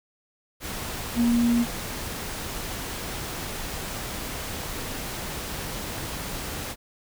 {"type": "tone in noise", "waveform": "sine", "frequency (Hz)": 236.8, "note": "A#3", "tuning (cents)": 27, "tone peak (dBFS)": -18, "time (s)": [1.15, 1.66], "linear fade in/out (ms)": 50, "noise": "pink", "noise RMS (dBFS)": -33, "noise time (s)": [0.6, 6.76], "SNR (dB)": 12, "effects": []}